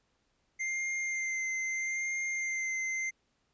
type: tone with vibrato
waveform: square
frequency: 2094 Hz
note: C7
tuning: 1 cent sharp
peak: -32 dBFS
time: 0.59-3.11 s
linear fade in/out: 20 ms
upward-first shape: sine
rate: 0.78 Hz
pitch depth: 18 cents each way
effects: pink hiss -75 dBFS RMS until 3.53 s + resampled to 16000 Hz